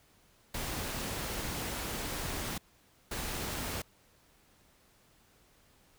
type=noise bursts at uneven times; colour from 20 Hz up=pink; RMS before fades=-37 dBFS; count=2; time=0.54-2.58 / 3.11-3.82 s; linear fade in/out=5 ms; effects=pink hiss -65 dBFS RMS until 5.98 s